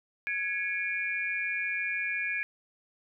sine tone cluster, 1668 / 2215 / 2401 Hz, G#6 / C#7 / D7, +7 / -2 / +38 cents, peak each -33 / -36 / -32 dBFS, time 0.27-2.43 s, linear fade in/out 0 ms, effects none

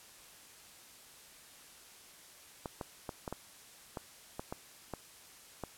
clicks, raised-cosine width 1 ms, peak -24 dBFS, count 10, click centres 2.658 / 2.812 / 3.092 / 3.278 / 3.326 / 3.972 / 4.395 / 4.525 / 4.937 / 5.637 s, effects white hiss -56 dBFS RMS until 5.77 s + low-pass 12000 Hz 12 dB/octave

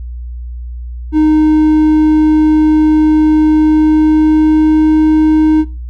triangle tone with pitch glide, 308.7 to 310.8 Hz, D#4 to D#4, -14 to -2 cents, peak -4 dBFS, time 1.12-5.65 s, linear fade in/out 50 ms, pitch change +12 cents, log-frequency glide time 3.54-4.99 s, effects noise-tail reverb RT60 0.4 s tail -25 dB re dry + added 60 Hz sine -21 dBFS peak until 5.89 s

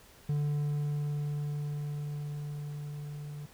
triangle tone with level ramp, 146.8 Hz, D3, in tune, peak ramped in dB -25 to -37 dBFS, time 0.29-3.46 s, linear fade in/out 5 ms, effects pink hiss -57 dBFS RMS until 3.53 s

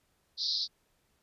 pink band-pass noise, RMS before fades -32 dBFS, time 0.37-0.68 s, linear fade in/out 50 ms, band 3800 to 5200 Hz, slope 96 dB/octave, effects pink hiss -73 dBFS RMS until 1.22 s + resampled to 32000 Hz

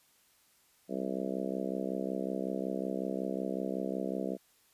harmonic tone, 65.41 Hz, C2, in tune, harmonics 3 / 4 / 5 / 6 / 7 / 8 / 9 / 10, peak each -38 / -39 / -40 / -41 / -41 / -42 / -43 / -43 dBFS, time 0.88-4.38 s, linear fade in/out 50 ms, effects white hiss -67 dBFS RMS until 4.73 s + resampled to 32000 Hz

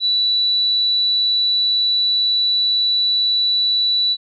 sine tone, 3951 Hz, B7, in tune, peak -14 dBFS, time 0-4.17 s, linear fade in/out 50 ms, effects none

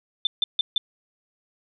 sine tone bursts, 3544 Hz, A7, 12 cents sharp, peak -18 dBFS, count 4, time 0.25-0.78 s, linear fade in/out 2 ms, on 20 ms, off 150 ms, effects none

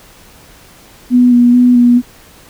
sine tone with vibrato, 244.4 Hz, B3, 18 cents flat, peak -4 dBFS, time 1.1-2.02 s, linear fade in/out 50 ms, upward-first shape square, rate 2.3 Hz, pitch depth 17 cents each way, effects pink hiss -41 dBFS RMS until 2.49 s

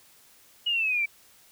sine exponential sweep, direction down, 2912 to 2300 Hz, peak -23 dBFS, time 0.66-1.06 s, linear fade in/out 10 ms, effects white hiss -57 dBFS RMS until 1.51 s

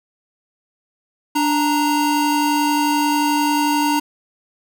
square tone pair together, 293.7 / 932.4 Hz, D4 / A#5, 0 / 0 cents, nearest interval octave + minor sixth, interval 2000 cents, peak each -19 dBFS, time 1.35-4 s, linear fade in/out 10 ms, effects none

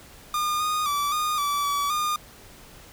45% pulse tone with pitch steps, 1213 / 1232 / 1158 / 1224 / 1155 / 1144 / 1215 Hz, D#6 / D#6 / D6 / D#6 / D6 / D6 / D#6, -44 / -17 / -25 / -29 / -29 / -46 / -42 cents, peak -23 dBFS, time 0.34-2.16 s, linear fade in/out 2 ms, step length 260 ms, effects pink hiss -48 dBFS RMS until 2.92 s

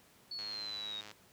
sine exponential sweep, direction down, 4450 to 3733 Hz, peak -39 dBFS, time 0.31-1.01 s, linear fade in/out 5 ms
click train, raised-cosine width 0.2 ms, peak -31 dBFS, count 77, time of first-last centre 0.39-1.114 s, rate 105 Hz
effects pink hiss -63 dBFS RMS until 1.32 s + high-pass 100 Hz 12 dB/octave

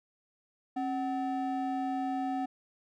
triangle ring-modulated tone, 510 Hz, C5, 44 cents flat, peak -25 dBFS, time 0.76-2.46 s, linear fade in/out 10 ms, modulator 240 Hz, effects none

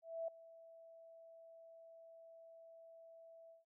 sine tone with ADSR envelope, 659.3 Hz, E5, in tune, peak -38 dBFS, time 0.02-3.65 s, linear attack 260 ms, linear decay 4 ms, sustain -19 dB, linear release 150 ms, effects none

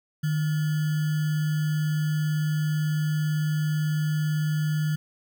sine tone with sample-and-hold, 153 Hz, D#3, 29 cents flat, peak -22 dBFS, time 0.23-4.96 s, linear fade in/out 10 ms, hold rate 1575 Hz, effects none

